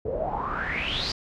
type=noise with low-pass filter sweep; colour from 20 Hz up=pink; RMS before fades=-29 dBFS; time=0.05-1.12 s; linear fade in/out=5 ms; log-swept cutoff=440 to 4900 Hz; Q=9; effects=none